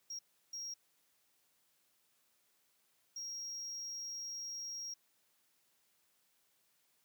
triangle tone bursts at uneven times, 5610 Hz, F8, 7 cents sharp, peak -40 dBFS, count 3, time 0.1-0.19 / 0.53-0.74 / 3.16-4.94 s, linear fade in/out 5 ms, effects white hiss -75 dBFS RMS until 7.04 s + high-pass 100 Hz 12 dB/octave

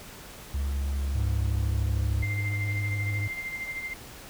triangle tone, 69.1 Hz, C#2, 5 cents flat, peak -24 dBFS, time 0.54-2.24 s, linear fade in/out 5 ms
triangle tone with vibrato, 102.2 Hz, G#2, 27 cents flat, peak -25 dBFS, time 1.15-3.28 s, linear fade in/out 5 ms, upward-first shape sine, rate 14 Hz, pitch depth 27 cents each way
sine tone with tremolo, 2093 Hz, C7, in tune, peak -30 dBFS, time 2.22-3.94 s, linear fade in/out 10 ms, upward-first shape sine, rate 13 Hz, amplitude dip 55%
effects pink hiss -45 dBFS RMS until 4.29 s

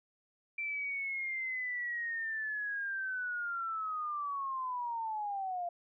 sine linear sweep, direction down, 2349 to 686 Hz, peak -34 dBFS, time 0.58-5.69 s, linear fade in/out 5 ms, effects none

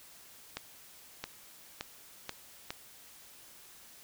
accelerating click train, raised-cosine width 0.2 ms, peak -19 dBFS, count 5, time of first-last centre 0.57-2.705 s, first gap 670 ms, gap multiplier 0.85, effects white hiss -55 dBFS RMS until 4.03 s

